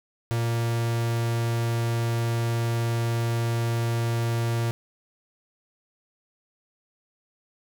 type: tone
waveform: 45% pulse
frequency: 116.54 Hz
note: A#2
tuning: in tune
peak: -23 dBFS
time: 0.31-4.71 s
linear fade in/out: 0 ms
effects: none